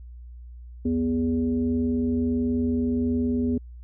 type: tone with frequency modulation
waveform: sine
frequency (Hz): 246.4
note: B3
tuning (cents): -4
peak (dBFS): -21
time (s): 0.85-3.58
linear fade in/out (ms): 5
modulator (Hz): 165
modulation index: 0.68
effects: added 60 Hz sine -39 dBFS peak until 3.83 s